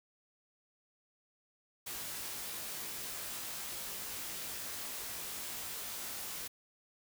white noise with comb filter, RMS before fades -42 dBFS, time 1.86-6.48 s, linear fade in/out 10 ms, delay 19 ms, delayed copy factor +0.65, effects none

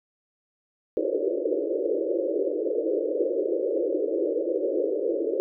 white band-pass noise, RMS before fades -26 dBFS, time 0.97-5.4 s, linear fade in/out 0 ms, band 310 to 560 Hz, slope 96 dB/octave, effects none

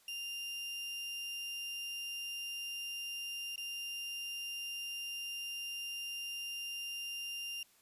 35% pulse tone with dropouts, 2794 Hz, F7, in tune, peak -38 dBFS, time 0.08-7.63 s, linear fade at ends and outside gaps 2 ms, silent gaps 3.559-3.578 s, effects white hiss -67 dBFS RMS until 7.81 s + resampled to 32000 Hz

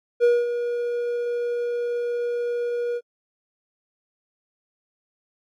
triangle tone with ADSR envelope, 479.2 Hz, A#4, 48 cents sharp, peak -11 dBFS, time 0.2-3.01 s, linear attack 37 ms, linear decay 220 ms, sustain -10 dB, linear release 49 ms, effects AAC 48 kbps

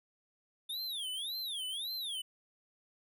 square tone with vibrato, 3520 Hz, A7, in tune, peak -37 dBFS, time 0.69-2.22 s, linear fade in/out 10 ms, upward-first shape sine, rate 1.8 Hz, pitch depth 280 cents each way, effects none

